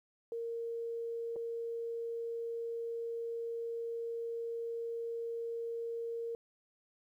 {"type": "tone with dropouts", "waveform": "sine", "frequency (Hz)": 463.4, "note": "A#4", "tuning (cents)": -10, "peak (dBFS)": -36, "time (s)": [0.32, 6.35], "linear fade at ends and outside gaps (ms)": 1, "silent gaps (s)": [1.359, 1.363], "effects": ["12-bit"]}